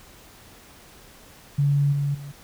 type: tone with level steps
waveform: sine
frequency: 142.4 Hz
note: C#3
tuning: 47 cents sharp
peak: -17 / -21 / -34 dBFS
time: 1.58-2.32 s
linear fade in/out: 10 ms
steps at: 1.92 / 2.14 s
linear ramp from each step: 10 ms
effects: pink hiss -49 dBFS RMS until 2.43 s